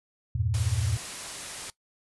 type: chord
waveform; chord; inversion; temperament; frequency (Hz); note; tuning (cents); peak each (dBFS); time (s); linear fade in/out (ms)
sine; E diminished; none; equal; 82.41 / 98 / 116.54; E2 / G2 / Bb2; 0 / 0 / 0; -30 / -29 / -28; 0.35-0.97; 5
type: noise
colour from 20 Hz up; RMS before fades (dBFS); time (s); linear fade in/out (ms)
white; -37; 0.54-1.7; 0
effects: noise-tail reverb RT60 0.1 s tail -19 dB re dry + resampled to 24000 Hz